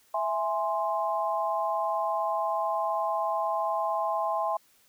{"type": "chord", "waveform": "sine", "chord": "E augmented", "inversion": "none", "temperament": "equal", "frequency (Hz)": [659.3, 830.6, 1046.5], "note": ["E5", "G#5", "B#5"], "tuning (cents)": [0, 0, 0], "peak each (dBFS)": -30, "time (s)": [0.14, 4.57], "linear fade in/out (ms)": 5, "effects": ["white hiss -63 dBFS RMS until 4.88 s"]}